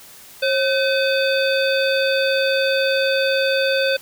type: harmonic tone with a mistuned harmonic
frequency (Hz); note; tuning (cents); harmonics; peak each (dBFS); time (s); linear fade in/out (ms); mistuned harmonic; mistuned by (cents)
509; C5; -48; 1 / 3 / 5 / 7 / 9; -18 / -23 / -25 / -26 / -28; 0.42-3.97; 10; 1; +99
effects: white hiss -43 dBFS RMS until 4.01 s